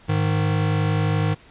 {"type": "tone pair together", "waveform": "square", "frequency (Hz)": [103.5, 155.07], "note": ["G#2", "D#3"], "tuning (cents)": [-5, -6], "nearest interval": "perfect fifth", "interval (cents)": 699, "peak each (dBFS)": -22, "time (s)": [0.08, 1.35], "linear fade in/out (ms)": 20, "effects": ["pink hiss -50 dBFS RMS until 1.5 s", "resampled to 8000 Hz"]}